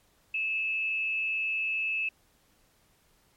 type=tone with frequency modulation; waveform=sine; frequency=2611 Hz; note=E7; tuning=17 cents flat; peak=-27 dBFS; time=0.34-2.09 s; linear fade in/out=5 ms; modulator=191 Hz; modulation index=0.27; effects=pink hiss -66 dBFS RMS until 3.36 s + MP3 64 kbps